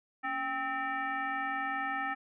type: tone with frequency modulation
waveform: sine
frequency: 1300 Hz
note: E6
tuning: 24 cents flat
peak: -31 dBFS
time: 0.23-2.15 s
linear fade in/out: 20 ms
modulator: 511 Hz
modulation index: 1.5
effects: none